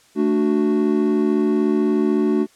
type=chord; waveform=triangle; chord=D major; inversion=second; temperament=equal; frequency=220 / 293.7 / 370 Hz; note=A3 / D4 / F#4; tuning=0 / 0 / 0 cents; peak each=-18 dBFS; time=0.15-2.47 s; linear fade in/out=50 ms; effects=white hiss -54 dBFS RMS until 2.55 s + low-pass 9000 Hz 12 dB/octave